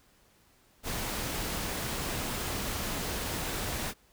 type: noise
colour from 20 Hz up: pink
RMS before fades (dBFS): -34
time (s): 0.83-3.94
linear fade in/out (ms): 50
effects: pink hiss -64 dBFS RMS until 4.12 s